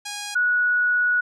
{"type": "tone pair in turn", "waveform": ["5% pulse", "sine"], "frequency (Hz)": [822, 1464.6], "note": ["G#5", "F#6"], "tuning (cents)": [-18, -18], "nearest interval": "minor seventh", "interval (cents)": 1000, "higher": "second", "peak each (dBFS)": -17, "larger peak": "neither", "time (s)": [[0.05, 0.35], [0.35, 1.21]], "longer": "second", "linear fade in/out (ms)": 10, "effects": ["low-pass 9000 Hz 12 dB/octave"]}